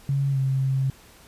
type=tone with pitch glide; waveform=sine; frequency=138.59 to 133.71 Hz; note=C#3 to C3; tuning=0 to +38 cents; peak=-20 dBFS; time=0.09-0.9 s; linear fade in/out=2 ms; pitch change=-62 cents; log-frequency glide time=0.31-0.38 s; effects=pink hiss -51 dBFS RMS until 1.27 s + resampled to 32000 Hz

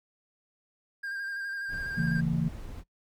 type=tone with vibrato; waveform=triangle; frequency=1600 Hz; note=G6; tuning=35 cents sharp; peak=-31 dBFS; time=1.03-2.21 s; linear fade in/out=10 ms; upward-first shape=square; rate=12 Hz; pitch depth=23 cents each way
type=noise; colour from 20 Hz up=brown; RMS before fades=-41 dBFS; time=1.68-2.84 s; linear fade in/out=50 ms
type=chord; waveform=sine; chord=A major; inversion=first; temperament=equal with one note detuned; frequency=138.59 / 164.81 / 225.3 Hz; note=C#3 / E3 / A3; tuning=0 / 0 / +41 cents; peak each=-31 / -27 / -32 dBFS; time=1.97-2.49 s; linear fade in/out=10 ms
effects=noise-tail reverb RT60 0.1 s tail -21 dB re dry

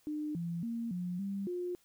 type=tone with pitch steps; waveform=sine; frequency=301.7 / 169.9 / 231.9 / 178.5 / 197.6 / 356.3 Hz; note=D4 / F3 / A#3 / F3 / G3 / F4; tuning=+47 / -47 / -9 / +38 / +14 / +35 cents; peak=-34 dBFS; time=0.07-1.75 s; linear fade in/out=0 ms; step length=280 ms; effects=white hiss -69 dBFS RMS until 1.84 s

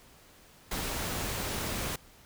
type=noise; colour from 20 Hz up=pink; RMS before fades=-34 dBFS; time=0.71-1.96 s; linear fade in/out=5 ms; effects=pink hiss -57 dBFS RMS until 2.25 s

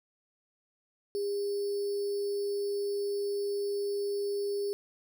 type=tone with sample-and-hold; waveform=sine; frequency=404 Hz; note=G#4; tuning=48 cents flat; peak=-29 dBFS; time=1.15-4.73 s; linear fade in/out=0 ms; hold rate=4900 Hz; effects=none

